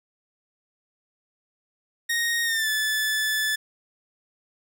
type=tone with pitch glide; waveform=sawtooth; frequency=1864.7 to 1739.8 Hz; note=A#6 to A6; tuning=0 to -20 cents; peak=-19 dBFS; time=2.09-3.56 s; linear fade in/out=10 ms; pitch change=-120 cents; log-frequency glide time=2.44-2.69 s; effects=none